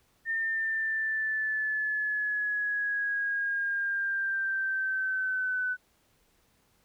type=linear sweep; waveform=sine; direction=down; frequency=1815 to 1495 Hz; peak=-27 dBFS; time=0.25-5.77 s; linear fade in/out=50 ms; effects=pink hiss -68 dBFS RMS until 6.84 s